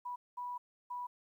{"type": "tone bursts at uneven times", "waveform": "sine", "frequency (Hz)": 981, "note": "B5", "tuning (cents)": -12, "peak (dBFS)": -38, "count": 3, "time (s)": [[0.05, 0.16], [0.37, 0.58], [0.9, 1.07]], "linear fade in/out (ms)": 10, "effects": ["12-bit"]}